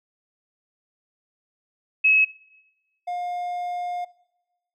sine / triangle tone pair in turn, 2572 / 710.6 Hz, E7 / F5, -43 / +30 cents, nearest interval octave + minor seventh, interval 2227 cents, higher first, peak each -14 / -24 dBFS, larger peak first, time 2.04-2.25 / 3.07-4.05 s, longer second, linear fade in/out 10 ms, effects noise-tail reverb RT60 1.0 s tail -21 dB re dry

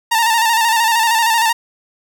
sawtooth tone with vibrato, 910 Hz, A#5, 42 cents flat, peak -8 dBFS, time 0.11-1.53 s, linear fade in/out 10 ms, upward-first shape square, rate 13 Hz, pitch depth 46 cents each way, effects none

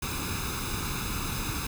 pink noise with comb filter, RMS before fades -32 dBFS, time 0.02-1.67 s, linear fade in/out 5 ms, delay 0.79 ms, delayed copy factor +0.75, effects none

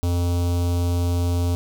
square tone with notch filter, 87.31 Hz, F2, in tune, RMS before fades -21 dBFS, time 0.03-1.55 s, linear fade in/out 0 ms, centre 1800 Hz, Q 0.65, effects none

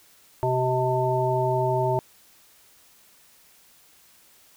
harmonic tone, 127.7 Hz, C3, 42 cents flat, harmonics 1 / 3 / 5 / 7, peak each -26 / -26 / -26 / -26 dBFS, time 0.43-1.99 s, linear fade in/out 0 ms, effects white hiss -56 dBFS RMS until 4.56 s

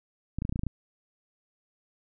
clicks, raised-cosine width 5 ms, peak -18 dBFS, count 9, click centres 0.386 / 0.421 / 0.451 / 0.494 / 0.525 / 0.559 / 0.593 / 0.635 / 0.667 s, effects none

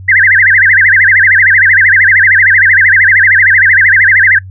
sine tone with vibrato, 1800 Hz, A6, 39 cents sharp, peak -3 dBFS, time 0.08-4.39 s, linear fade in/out 10 ms, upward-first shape sine, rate 13 Hz, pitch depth 260 cents each way, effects noise-tail reverb RT60 0.1 s tail -23 dB re dry + added 94 Hz sine -25 dBFS peak until 4.5 s

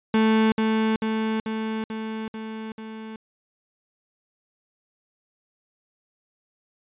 35% pulse tone with echo, 220 Hz, A3, in tune, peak -15 dBFS, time 0.14-0.52 s, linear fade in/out 2 ms, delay 440 ms, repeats 6, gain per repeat -3 dB, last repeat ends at 3.16 s, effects resampled to 8000 Hz

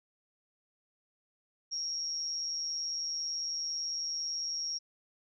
sine tone with amplitude modulation, 5590 Hz, F8, 1 cent sharp, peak -30 dBFS, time 1.71-4.79 s, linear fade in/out 20 ms, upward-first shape sine, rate 158 Hz, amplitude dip 60%, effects none

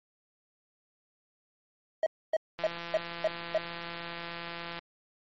triangle tone bursts, 636 Hz, D#5, 38 cents sharp, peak -21 dBFS, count 6, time 2.03-3.578 s, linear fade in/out 2 ms, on 33 ms, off 270 ms
click train, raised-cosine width 0.3 ms, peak -23 dBFS, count 375, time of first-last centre 2.59-4.79 s, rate 170 Hz
effects MP3 32 kbps

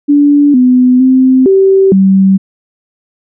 sine tone with pitch steps, 288.9 / 251.7 / 259.6 / 386.1 / 192.4 Hz, D4 / B3 / C4 / G4 / G3, -28 / +33 / -13 / -26 / -32 cents, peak -3 dBFS, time 0.08-2.38 s, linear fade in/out 20 ms, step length 460 ms, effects none

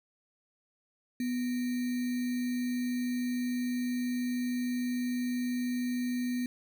sine tone with sample-and-hold, 246.9 Hz, B3, in tune, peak -29 dBFS, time 1.2-6.46 s, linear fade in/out 2 ms, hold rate 2100 Hz, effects none

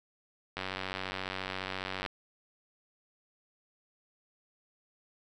click train, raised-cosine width 0.3 ms, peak -19 dBFS, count 142, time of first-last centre 0.57-2.062 s, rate 94.5 Hz, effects none

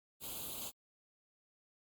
white noise with comb filter, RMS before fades -43 dBFS, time 0.2-0.72 s, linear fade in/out 50 ms, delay 0.27 ms, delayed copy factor +0.85, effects Opus 32 kbps

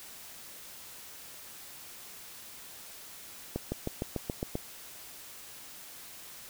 accelerating click train, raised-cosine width 2 ms, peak -18 dBFS, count 8, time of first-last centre 3.56-4.554 s, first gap 160 ms, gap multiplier 0.96, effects white hiss -48 dBFS RMS until 6.49 s

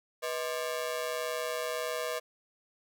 sawtooth ring-modulated tone, 561 Hz, C#5, 21 cents sharp, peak -25 dBFS, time 0.22-2.2 s, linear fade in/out 20 ms, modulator 70.8 Hz, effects 11-bit

